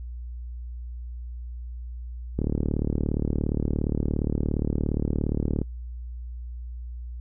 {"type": "click train", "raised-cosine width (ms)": 3, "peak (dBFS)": -12, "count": 121, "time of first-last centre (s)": [2.39, 5.616], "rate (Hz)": 37.2, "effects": ["noise-tail reverb RT60 0.1 s tail -25 dB re dry", "added 60 Hz sine -33 dBFS peak until 7.2 s"]}